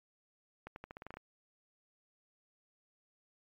accelerating click train, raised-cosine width 0.5 ms, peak -30 dBFS, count 10, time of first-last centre 0.67-1.17 s, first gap 91 ms, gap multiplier 0.87, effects MP3 64 kbps

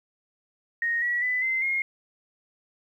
sine tone with pitch steps, 1864.7 / 1930.5 / 1998.5 / 2069 / 2142 Hz, A#6 / B6 / B6 / C7 / C7, 0 / -40 / +20 / -20 / +40 cents, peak -23 dBFS, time 0.82-1.82 s, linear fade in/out 2 ms, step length 200 ms, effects 10-bit

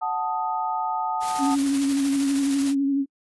sine chord, D# diminished, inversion first, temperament equal, 740 / 880 / 1244.5 Hz, F#5 / A5 / D#6, 0 / 0 / 0 cents, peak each -28 / -26 / -30 dBFS, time 0.01-1.56 s, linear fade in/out 20 ms
white noise with tremolo, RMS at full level -32 dBFS, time 1.2-2.75 s, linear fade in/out 50 ms, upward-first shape square, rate 13 Hz, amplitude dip 30%
sine tone with vibrato, 276.9 Hz, C#4, 2 cents flat, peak -19 dBFS, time 1.38-3.06 s, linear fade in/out 50 ms, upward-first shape sine, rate 12 Hz, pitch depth 30 cents each way
effects noise-tail reverb RT60 0.1 s tail -26 dB re dry + resampled to 24000 Hz

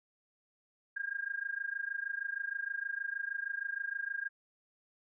sine tone with amplitude modulation, 1615 Hz, G#6, 49 cents flat, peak -31 dBFS, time 0.96-4.29 s, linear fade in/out 10 ms, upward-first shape sine, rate 26.4 Hz, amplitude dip 90%, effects none

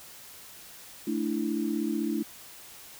sine chord, A suspended fourth, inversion none, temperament equal, 220 / 293.7 / 329.6 Hz, A3 / D4 / E4, 0 / 0 / 0 cents, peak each -31 dBFS, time 1.07-2.23 s, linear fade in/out 5 ms, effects white hiss -48 dBFS RMS until 2.99 s

